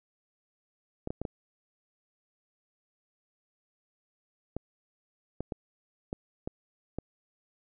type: clicks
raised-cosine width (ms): 2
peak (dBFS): -20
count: 10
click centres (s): 1.074 / 1.105 / 1.216 / 1.252 / 4.566 / 5.406 / 5.522 / 6.129 / 6.475 / 6.986
effects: none